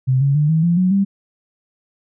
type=tone with pitch steps; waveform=sine; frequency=130 / 139.33 / 149.33 / 160.05 / 171.54 / 183.85 / 197.04 Hz; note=C3 / C#3 / D3 / D#3 / F3 / F#3 / G3; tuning=-11 / +9 / +29 / +49 / -31 / -11 / +9 cents; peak=-12 dBFS; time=0.07-1.05 s; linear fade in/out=20 ms; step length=140 ms; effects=none